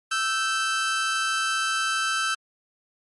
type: tone pair together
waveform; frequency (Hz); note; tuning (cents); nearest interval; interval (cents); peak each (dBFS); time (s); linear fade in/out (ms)
sawtooth; 1318.5 / 1550.9; E6 / G6; 0 / -19; minor third; 281; -22; 0.11-2.35; 10
effects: MP3 48 kbps